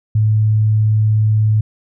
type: tone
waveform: sine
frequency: 107.9 Hz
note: A2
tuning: 33 cents flat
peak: -10 dBFS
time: 0.15-1.61 s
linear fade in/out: 5 ms
effects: none